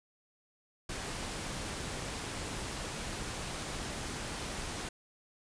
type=noise; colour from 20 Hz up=pink; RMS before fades=-39 dBFS; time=0.89-4.89 s; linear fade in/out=5 ms; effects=resampled to 22050 Hz